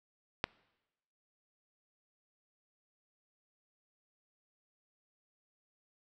click, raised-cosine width 0.3 ms, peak -13 dBFS, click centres 0.441 s, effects noise-tail reverb RT60 1.0 s tail -24 dB re dry

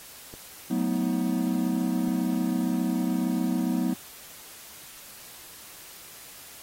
clicks, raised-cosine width 2 ms, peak -30 dBFS, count 2, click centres 0.339 / 2.082 s
triangle chord, B dominant seventh, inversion second, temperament equal with one note detuned, 185 / 220 / 246.9 / 317.3 Hz, F#3 / A3 / B3 / D#4, 0 / 0 / 0 / +34 cents, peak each -27 / -30 / -25 / -29 dBFS, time 0.7-3.94 s, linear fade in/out 10 ms
effects white hiss -46 dBFS RMS until 6.62 s + AAC 48 kbps

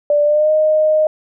sine tone with pitch glide, 587.3 to 618.6 Hz, D5 to D#5, 0 to -10 cents, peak -10 dBFS, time 0.1-1.07 s, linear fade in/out 2 ms, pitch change +90 cents, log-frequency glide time 0.23-0.51 s, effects none

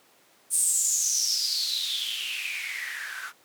blue noise with band-pass filter sweep, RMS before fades -28 dBFS, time 0.5-3.33 s, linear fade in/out 50 ms, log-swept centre 9100 to 1400 Hz, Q 8.5, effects pink hiss -59 dBFS RMS until 3.44 s + high-pass 300 Hz 12 dB/octave

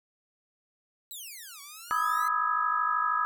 5% pulse exponential two-way sweep, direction down then up, 4045 to 1108.7 to 2066 Hz, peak -32 dBFS, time 1.11-2.28 s, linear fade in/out 0 ms, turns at 1.61 s
sine chord, E major seventh, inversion second, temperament equal with one note detuned, 987.8 / 1244.5 / 1297.4 / 1661.2 Hz, B5 / D#6 / E6 / G#6, 0 / 0 / -28 / 0 cents, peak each -33 / -28 / -29 / -33 dBFS, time 1.91-3.25 s, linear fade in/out 0 ms
effects none

